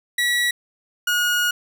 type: tone pair in turn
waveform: 30% pulse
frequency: 1935 / 1443.3 Hz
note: B6 / F#6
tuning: -36 / -43 cents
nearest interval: perfect fourth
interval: 507 cents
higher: first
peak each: -15 dBFS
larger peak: neither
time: 0.18-0.51 / 1.07-1.51 s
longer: second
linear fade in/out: 5 ms
effects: none